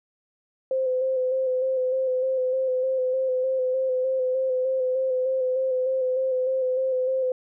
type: tone with vibrato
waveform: sine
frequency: 517 Hz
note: C5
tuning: 21 cents flat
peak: -21 dBFS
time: 0.71-7.32 s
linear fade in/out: 2 ms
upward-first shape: square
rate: 3.3 Hz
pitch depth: 24 cents each way
effects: none